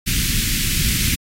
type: band-stop noise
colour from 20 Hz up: pink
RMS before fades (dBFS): -19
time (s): 0.06-1.16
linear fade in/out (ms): 20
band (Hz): 250 to 2000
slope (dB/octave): 24
effects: AAC 48 kbps